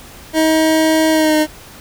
25% pulse tone with pitch glide, 317 to 307.4 Hz, D#4 to D#4, +32 to -21 cents, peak -7 dBFS, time 0.33-1.47 s, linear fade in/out 50 ms, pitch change -53 cents, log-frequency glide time 1.11-1.36 s, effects pink hiss -38 dBFS RMS until 1.8 s

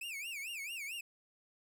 45% pulse tone with vibrato, 2489 Hz, D#7, in tune, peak -40 dBFS, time 0.01-1.01 s, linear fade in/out 5 ms, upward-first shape sine, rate 4.5 Hz, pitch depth 230 cents each way, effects none

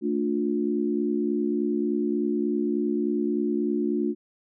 sine tone cluster, 223 / 292.6 / 356 Hz, A3 / D4 / F4, +23 / -6 / +33 cents, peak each -27 dBFS, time 0.01-4.15 s, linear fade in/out 50 ms, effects none

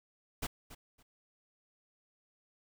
pink noise with echo, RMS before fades -36 dBFS, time 0.42-0.47 s, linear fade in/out 10 ms, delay 280 ms, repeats 2, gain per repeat -14 dB, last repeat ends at 1.03 s, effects none

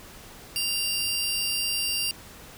sawtooth tone pair together, 2789 / 4676 Hz, F7 / D8, -3 / -8 cents, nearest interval major sixth, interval 895 cents, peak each -25 dBFS, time 0.56-2.11 s, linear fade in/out 0 ms, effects pink hiss -46 dBFS RMS until 2.57 s

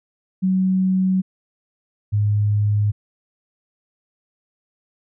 sine tone pair in turn, 187.6 / 104.08 Hz, F#3 / G#2, +24 / +4 cents, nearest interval minor seventh, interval 1020 cents, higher first, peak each -15 dBFS, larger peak neither, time 0.42-1.22 / 2.12-2.92 s, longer neither, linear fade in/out 20 ms, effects none

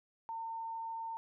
sine tone, 907 Hz, A#5, 48 cents flat, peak -38 dBFS, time 0.29-1.17 s, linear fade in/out 0 ms, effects none

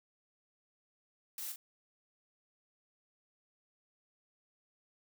blue noise with echo, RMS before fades -42 dBFS, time 1.38-1.52 s, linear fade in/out 2 ms, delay 40 ms, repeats 1, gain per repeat -6 dB, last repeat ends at 1.56 s, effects none

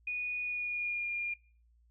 sine tone with pitch glide, 2465 to 2410 Hz, D#7 to D7, -17 to +44 cents, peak -32 dBFS, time 0.07-1.34 s, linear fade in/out 5 ms, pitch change -39 cents, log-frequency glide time 0.42-1.1 s, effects noise-tail reverb RT60 0.4 s tail -21 dB re dry + added 58 Hz sine -63 dBFS peak until 1.9 s

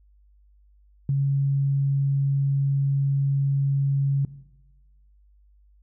sine tone, 138.59 Hz, C#3, in tune, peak -19 dBFS, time 1.09-4.25 s, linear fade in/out 2 ms, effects noise-tail reverb RT60 1.0 s tail -17 dB re dry + added 50 Hz sine -54 dBFS peak until 5.82 s

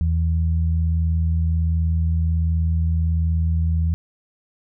sine tone pair together, 81.35 / 162.7 Hz, E2 / E3, -22 / -22 cents, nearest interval octave, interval 1200 cents, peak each -17 / -26 dBFS, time 0.01-3.94 s, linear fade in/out 0 ms, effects none

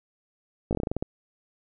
slowing click train, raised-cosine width 2 ms, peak -14 dBFS, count 10, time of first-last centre 0.71-1.025 s, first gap 18 ms, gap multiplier 1.16, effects none

